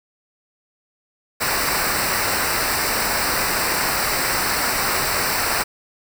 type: noise with comb filter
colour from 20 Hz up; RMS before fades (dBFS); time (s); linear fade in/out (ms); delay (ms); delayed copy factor
pink; -21; 1.4-5.64; 20; 0.3; -0.75
effects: none